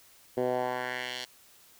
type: tone with band-pass filter sweep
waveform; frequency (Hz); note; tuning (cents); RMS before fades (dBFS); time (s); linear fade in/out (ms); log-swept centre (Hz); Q
10% pulse; 125.3; B2; +25; -32; 0.37-1.25; 5; 410 to 4200; 1.6
effects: white hiss -58 dBFS RMS until 1.79 s